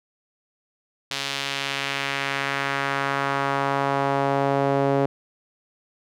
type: tone with band-pass filter sweep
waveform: sawtooth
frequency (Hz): 138.59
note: C#3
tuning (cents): 0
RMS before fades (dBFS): -24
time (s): 1.11-5.06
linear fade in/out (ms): 2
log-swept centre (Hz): 3900 to 510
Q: 1.3
effects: none